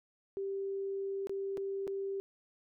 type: tone with dropouts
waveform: sine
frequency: 392 Hz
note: G4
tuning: in tune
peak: -34 dBFS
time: 0.37-2.2 s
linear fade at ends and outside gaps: 0 ms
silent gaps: 1.271-1.295 / 1.572-1.578 / 1.87-1.877 s
effects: none